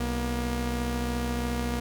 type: tone pair together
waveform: sawtooth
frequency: 63 / 237.9 Hz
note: B1 / A#3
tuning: +35 / +35 cents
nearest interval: octave + major seventh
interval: 2300 cents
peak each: -26 dBFS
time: 0-1.8 s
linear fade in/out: 5 ms
effects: none